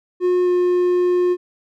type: tone with pitch glide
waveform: triangle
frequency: 360 to 357.7 Hz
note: F#4 to F4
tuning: -47 to +41 cents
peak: -12 dBFS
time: 0.2-1.37 s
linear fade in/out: 50 ms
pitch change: -12 cents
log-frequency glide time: 0.44-0.49 s
effects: none